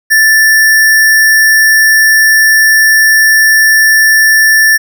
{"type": "tone with sample-and-hold", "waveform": "sine", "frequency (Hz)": 1760, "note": "A6", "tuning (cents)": 0, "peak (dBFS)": -3, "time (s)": [0.1, 4.78], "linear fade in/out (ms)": 20, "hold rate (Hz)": 7350, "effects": []}